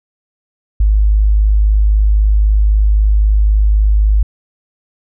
sine tone, 51.91 Hz, G#1, in tune, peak -7 dBFS, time 0.8-4.23 s, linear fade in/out 5 ms, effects none

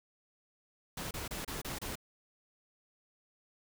pink noise bursts, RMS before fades -40 dBFS, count 6, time 0.97-1.955 s, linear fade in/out 5 ms, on 140 ms, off 29 ms, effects none

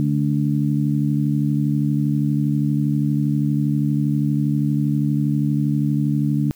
harmonic tone, 72.5 Hz, D2, 22 cents flat, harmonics 2 / 3 / 4, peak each -19 / -22 / -23 dBFS, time 0-6.51 s, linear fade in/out 0 ms, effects white hiss -54 dBFS RMS until 6.55 s

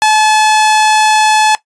sawtooth tone, 861 Hz, A5, 38 cents flat, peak -3 dBFS, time 0.02-1.55 s, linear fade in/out 0 ms, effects noise-tail reverb RT60 0.1 s tail -17 dB re dry + resampled to 22050 Hz

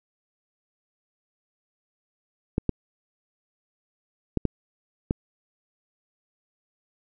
clicks, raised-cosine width 3 ms, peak -9 dBFS, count 5, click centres 2.581 / 2.693 / 4.373 / 4.453 / 5.109 s, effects none

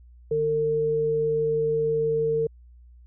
sine tone pair together, 151 / 453.1 Hz, D3 / A#4, +48 / -49 cents, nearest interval octave + perfect fifth, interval 1903 cents, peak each -32 / -21 dBFS, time 0.31-2.47 s, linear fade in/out 5 ms, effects added 60 Hz sine -47 dBFS peak until 3.06 s

